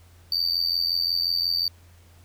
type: tone with amplitude modulation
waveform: triangle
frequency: 4605 Hz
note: D8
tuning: 35 cents flat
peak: -17 dBFS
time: 0.32-1.68 s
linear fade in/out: 2 ms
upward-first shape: sine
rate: 85.6 Hz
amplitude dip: 80%
effects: added 86 Hz sine -50 dBFS peak until 2.24 s + pink hiss -58 dBFS RMS until 2.24 s